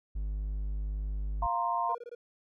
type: tone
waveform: triangle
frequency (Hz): 50.9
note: G#1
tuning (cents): -34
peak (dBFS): -29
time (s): 0.15-1.47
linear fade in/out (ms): 10
type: chord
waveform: sine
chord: F suspended fourth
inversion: none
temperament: just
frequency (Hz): 698.5 / 931.3 / 1047.7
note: F5 / Bb5 / C6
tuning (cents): 0 / -2 / +2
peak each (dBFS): -33 / -31 / -32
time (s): 1.42-1.95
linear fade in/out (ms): 5
type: tone bursts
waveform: triangle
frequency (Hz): 478.2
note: A#4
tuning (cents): +44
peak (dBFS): -38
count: 5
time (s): 1.89-2.15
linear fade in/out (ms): 5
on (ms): 36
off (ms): 20
effects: none